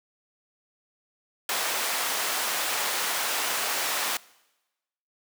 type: high-pass noise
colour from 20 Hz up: pink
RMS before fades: -28 dBFS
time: 1.49-4.17 s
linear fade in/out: 2 ms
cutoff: 730 Hz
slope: 12 dB/octave
effects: noise-tail reverb RT60 1.0 s tail -22 dB re dry